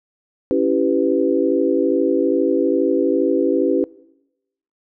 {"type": "chord", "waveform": "sine", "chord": "C# half-diminished seventh", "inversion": "none", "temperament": "equal with one note detuned", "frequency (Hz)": [277.2, 329.6, 392, 499.6], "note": ["C#4", "E4", "G4", "B4"], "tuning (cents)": [0, 0, 0, 20], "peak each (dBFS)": -20, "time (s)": [0.51, 3.84], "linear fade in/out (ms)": 0, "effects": ["noise-tail reverb RT60 0.9 s tail -22 dB re dry"]}